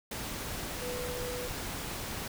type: tone in noise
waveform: sine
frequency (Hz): 493.9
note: B4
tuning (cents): 0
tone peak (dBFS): -37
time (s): 0.81-1.48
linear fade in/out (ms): 5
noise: pink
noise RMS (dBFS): -38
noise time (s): 0.11-2.28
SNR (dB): -2
effects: none